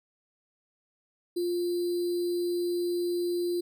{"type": "tone with sample-and-hold", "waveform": "sine", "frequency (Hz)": 350, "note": "F4", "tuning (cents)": 4, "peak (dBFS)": -26, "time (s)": [1.36, 3.61], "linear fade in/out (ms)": 10, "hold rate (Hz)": 4410, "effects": []}